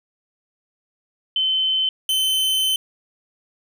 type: tone pair in turn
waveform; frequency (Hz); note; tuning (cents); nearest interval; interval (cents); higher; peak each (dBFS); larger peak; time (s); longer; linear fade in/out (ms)
sine / 45% pulse; 3066 / 3066; G7 / G7; -39 / -39; unison; 0; neither; -17; neither; 1.36-1.89 / 2.09-2.76; second; 2
effects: none